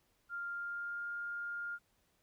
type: tone with pitch glide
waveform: sine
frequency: 1396.9 to 1409.1 Hz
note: F6 to F6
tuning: 0 to +15 cents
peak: -38 dBFS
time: 0.29-1.79 s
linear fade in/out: 50 ms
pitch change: +15 cents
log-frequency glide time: 0.47-1.09 s
effects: pink hiss -75 dBFS RMS until 2.22 s